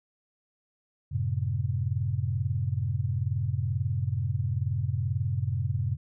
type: chord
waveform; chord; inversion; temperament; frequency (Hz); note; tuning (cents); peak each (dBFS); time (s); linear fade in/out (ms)
sine; F# diminished; none; just; 92.5 / 111 / 133.2; F#2 / A2 / C3; 0 / +16 / +31; -30; 1.11-5.97; 20
effects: none